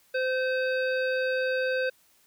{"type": "harmonic tone with a mistuned harmonic", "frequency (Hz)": 516, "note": "C5", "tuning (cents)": -24, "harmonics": [1, 3, 5, 7, 9], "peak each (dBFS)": [-26, -30, -37, -43, -44], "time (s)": [0.14, 1.9], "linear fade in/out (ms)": 10, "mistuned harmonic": 7, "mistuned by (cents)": 64, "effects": ["white hiss -63 dBFS RMS until 2.26 s"]}